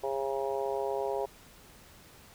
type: harmonic tone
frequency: 136.1 Hz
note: C#3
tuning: 31 cents flat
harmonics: 3 / 4 / 5 / 6 / 7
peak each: -33 / -35 / -37 / -39 / -40 dBFS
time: 0.03-1.26 s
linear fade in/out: 10 ms
effects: pink hiss -55 dBFS RMS until 2.34 s